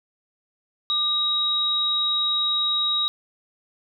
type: tone pair together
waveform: sine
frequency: 1200 / 3810 Hz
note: D6 / A#7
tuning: +37 / +37 cents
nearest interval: octave + minor sixth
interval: 2000 cents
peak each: -31 / -20 dBFS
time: 0.9-3.08 s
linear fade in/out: 0 ms
effects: none